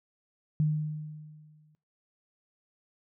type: tone with exponential decay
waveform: sine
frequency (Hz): 152.8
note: D#3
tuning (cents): -31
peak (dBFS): -21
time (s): 0.6-1.75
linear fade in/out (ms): 0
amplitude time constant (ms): 250
effects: noise-tail reverb RT60 0.3 s tail -20 dB re dry